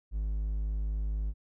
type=tone; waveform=triangle; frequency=52.1 Hz; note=G#1; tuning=6 cents sharp; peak=-27 dBFS; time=0.11-1.34 s; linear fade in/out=50 ms; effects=none